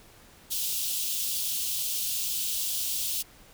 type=high-pass noise; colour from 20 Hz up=white; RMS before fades=-30 dBFS; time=0.5-3.23 s; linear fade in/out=20 ms; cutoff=2800 Hz; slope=48 dB/octave; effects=pink hiss -54 dBFS RMS until 3.53 s